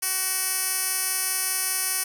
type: tone with band-pass filter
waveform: 10% pulse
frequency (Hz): 375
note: F#4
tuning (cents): +23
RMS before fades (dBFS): -26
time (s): 0.02-2.04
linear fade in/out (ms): 10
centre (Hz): 11000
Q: 1.7
effects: none